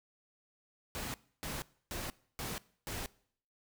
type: noise bursts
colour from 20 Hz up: pink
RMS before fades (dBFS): -40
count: 5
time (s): 0.95-3.06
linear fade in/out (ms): 0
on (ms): 190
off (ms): 290
effects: noise-tail reverb RT60 0.6 s tail -22 dB re dry